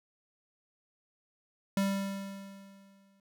square tone with exponential decay, 196.4 Hz, G3, 4 cents sharp, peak -26 dBFS, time 1.77-3.2 s, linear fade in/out 2 ms, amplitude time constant 310 ms, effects none

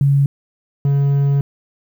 sine / triangle tone pair in turn, 139.8 / 140.46 Hz, C#3 / C#3, +15 / +23 cents, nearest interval unison, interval 8 cents, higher second, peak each -10 dBFS, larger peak neither, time 0.01-0.26 / 0.85-1.41 s, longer second, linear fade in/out 2 ms, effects 8-bit

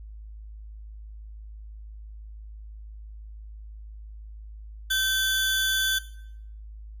40% pulse tone pair together, 1544 / 3459 Hz, G6 / A7, -27 / -30 cents, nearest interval octave + major second, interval 1397 cents, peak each -24 dBFS, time 4.9-5.99 s, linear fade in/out 10 ms, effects noise-tail reverb RT60 0.7 s tail -17 dB re dry + added 53 Hz sine -39 dBFS peak until 7 s

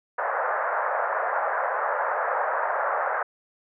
pink band-pass noise, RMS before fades -26 dBFS, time 0.18-3.23 s, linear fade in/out 5 ms, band 530 to 1700 Hz, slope 48 dB/octave, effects none

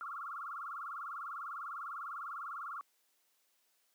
sine tone with vibrato, 1248 Hz, D#6, 5 cents sharp, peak -40 dBFS, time 0.01-2.81 s, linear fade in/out 0 ms, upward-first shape sine, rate 20 Hz, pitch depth 220 cents each way, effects white hiss -75 dBFS RMS until 3.94 s + high-pass 300 Hz 12 dB/octave

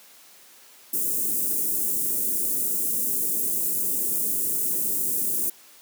white band-stop noise, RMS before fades -25 dBFS, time 0.93-5.5 s, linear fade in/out 5 ms, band 400 to 8400 Hz, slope 24 dB/octave, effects white hiss -51 dBFS RMS until 5.81 s + high-pass 200 Hz 12 dB/octave

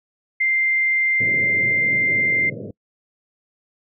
sine tone, 2093 Hz, C7, in tune, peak -16 dBFS, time 0.4-2.5 s, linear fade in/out 10 ms
pink band-pass noise, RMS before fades -32 dBFS, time 1.2-2.71 s, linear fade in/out 5 ms, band 100 to 610 Hz, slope 96 dB/octave
effects noise-tail reverb RT60 0.1 s tail -26 dB re dry

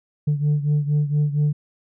sine beating tone pair, 146.83 / 151.13 Hz, D3 / D3, 0 / +50 cents, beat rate 4.3 Hz, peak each -17 / -21 dBFS, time 0.27-1.53 s, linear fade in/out 10 ms, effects tanh soft clip ceiling -14 dBFS

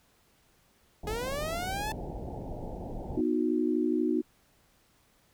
pink low-pass noise, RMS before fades -38 dBFS, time 1.03-3.21 s, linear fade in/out 5 ms, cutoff 880 Hz, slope 96 dB/octave
sawtooth linear sweep, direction up, 411.2 to 881 Hz, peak -29 dBFS, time 1.07-1.92 s, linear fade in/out 2 ms
sine chord, B major, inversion none, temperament equal with one note detuned, 246.9 / 311.1 / 363.6 Hz, B3 / D#4 / F#4, 0 / 0 / -30 cents, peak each -30 / -28 / -30 dBFS, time 3.16-4.22 s, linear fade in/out 20 ms
effects pink hiss -66 dBFS RMS until 5.33 s

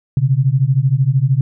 sine beating tone pair, 127.2 / 140.2 Hz, C3 / C#3, -48 / +20 cents, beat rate 13 Hz, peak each -14 dBFS, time 0.17-1.41 s, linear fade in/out 2 ms, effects none

